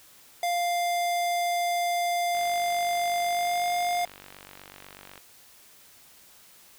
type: tone with pitch glide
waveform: square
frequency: 698.5 to 705.8 Hz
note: F5 to F5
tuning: 0 to +18 cents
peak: -25 dBFS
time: 0.43-4.05 s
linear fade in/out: 2 ms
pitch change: +18 cents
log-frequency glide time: 3.25-3.65 s
type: click train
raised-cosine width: 0.3 ms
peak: -28 dBFS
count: 137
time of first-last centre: 2.35-5.177 s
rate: 48.1 Hz
effects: white hiss -54 dBFS RMS until 6.78 s